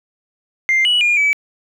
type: tone with pitch steps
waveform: sine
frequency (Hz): 2098 / 2937 / 2419 / 2294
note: C7 / F#7 / D#7 / D7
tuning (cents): +4 / -13 / -49 / -41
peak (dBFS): -10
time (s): 0.69-1.33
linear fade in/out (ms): 0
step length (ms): 160
effects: tanh soft clip ceiling -9 dBFS + 8-bit